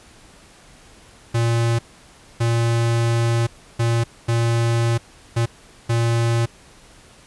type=tone bursts at uneven times; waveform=square; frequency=116.54 Hz; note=A#2; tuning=in tune; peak=-17 dBFS; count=6; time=1.34-1.79 / 2.4-3.47 / 3.79-4.04 / 4.28-4.98 / 5.36-5.46 / 5.89-6.46 s; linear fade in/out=10 ms; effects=pink hiss -48 dBFS RMS until 7.26 s + resampled to 24000 Hz